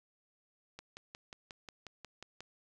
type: click train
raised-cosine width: 0.2 ms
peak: -29 dBFS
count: 10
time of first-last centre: 0.79-2.406 s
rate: 5.57 Hz
effects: none